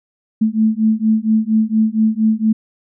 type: beating tone pair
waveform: sine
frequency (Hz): 217 / 221.3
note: A3 / A3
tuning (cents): -24 / +10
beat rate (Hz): 4.3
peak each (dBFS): -15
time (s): 0.41-2.53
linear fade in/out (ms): 10
effects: none